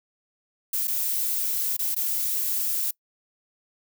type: noise with dropouts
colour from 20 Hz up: violet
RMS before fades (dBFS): -26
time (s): 0.73-2.91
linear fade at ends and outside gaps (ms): 5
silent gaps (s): 0.873-0.878 / 1.768-1.791 / 1.947-1.963
effects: noise-tail reverb RT60 0.1 s tail -24 dB re dry